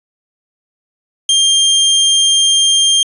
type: tone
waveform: sawtooth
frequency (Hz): 3192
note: G7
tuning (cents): +31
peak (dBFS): -5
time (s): 1.29-3.03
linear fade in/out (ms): 2
effects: resampled to 24000 Hz